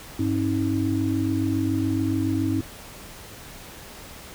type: tone cluster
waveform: sine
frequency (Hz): 101.2 / 269.8 / 316.9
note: G#2 / C#4 / D#4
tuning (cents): -44 / -47 / +32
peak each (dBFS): -26 / -25 / -25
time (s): 0.19-2.61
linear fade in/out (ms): 5
effects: pink hiss -42 dBFS RMS until 4.34 s